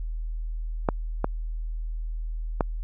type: clicks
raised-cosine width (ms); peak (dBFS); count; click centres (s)
1; -7 / -9 / -8; 3; 0.888 / 1.244 / 2.608
effects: added 40 Hz sine -28 dBFS peak until 2.83 s